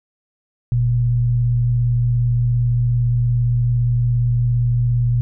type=tone pair together; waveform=sine; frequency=45.98 / 120.5 Hz; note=F#1 / B2; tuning=-10 / -42 cents; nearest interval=octave + perfect fourth; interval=1668 cents; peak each=-25 / -14 dBFS; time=0.72-5.21 s; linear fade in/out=0 ms; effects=none